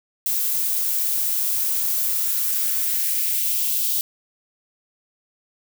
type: noise with high-pass filter sweep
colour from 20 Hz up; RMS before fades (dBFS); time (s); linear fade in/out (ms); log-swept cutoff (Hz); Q
violet; -22; 0.26-4.01; 0; 270 to 3500; 1.9
effects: none